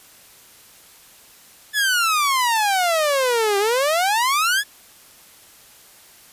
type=exponential two-way sweep; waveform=sawtooth; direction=down then up; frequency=1743 to 392 to 1743 Hz; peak=-13 dBFS; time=1.73-4.64 s; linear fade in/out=50 ms; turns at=3.58 s; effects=white hiss -48 dBFS RMS until 6.32 s + resampled to 32000 Hz